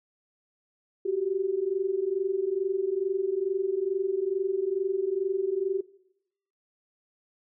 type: tone pair together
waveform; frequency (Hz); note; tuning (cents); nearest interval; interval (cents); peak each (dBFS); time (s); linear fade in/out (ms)
sine; 369.7 / 392; F#4 / G4; -1 / 0; minor second; 101; -28 / -27; 1.05-5.81; 10
effects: noise-tail reverb RT60 0.8 s tail -20 dB re dry